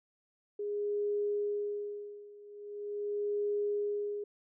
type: tone with tremolo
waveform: sine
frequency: 412.1 Hz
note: G#4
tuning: 13 cents flat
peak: -29 dBFS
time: 0.59-4.24 s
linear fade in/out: 5 ms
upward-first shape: sine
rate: 0.42 Hz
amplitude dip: 90%
effects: none